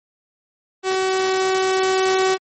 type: tone with level ramp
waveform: sawtooth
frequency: 378.1 Hz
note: F#4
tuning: 38 cents sharp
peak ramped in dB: -14 to -11 dBFS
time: 0.83-2.38 s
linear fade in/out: 50 ms
effects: MP3 32 kbps